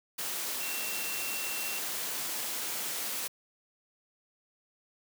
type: tone in noise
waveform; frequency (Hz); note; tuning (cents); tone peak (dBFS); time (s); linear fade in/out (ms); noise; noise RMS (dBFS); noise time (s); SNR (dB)
sine; 2717; F7; -48; -39; 0.6-1.79; 10; white; -35; 0.18-3.28; -7
effects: high-pass 200 Hz 12 dB/octave